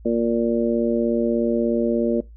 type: harmonic tone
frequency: 116.7 Hz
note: A#2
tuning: 2 cents sharp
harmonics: 2 / 3 / 4 / 5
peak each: -21 / -23 / -24 / -25 dBFS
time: 0.05-2.21 s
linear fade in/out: 10 ms
effects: noise-tail reverb RT60 0.2 s tail -21 dB re dry + added 56 Hz sine -40 dBFS peak until 2.36 s